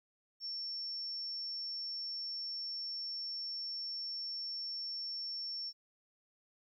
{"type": "tone", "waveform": "sine", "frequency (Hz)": 5440, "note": "F8", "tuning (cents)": -46, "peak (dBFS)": -38, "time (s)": [0.4, 5.73], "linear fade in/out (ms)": 50, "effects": ["13-bit"]}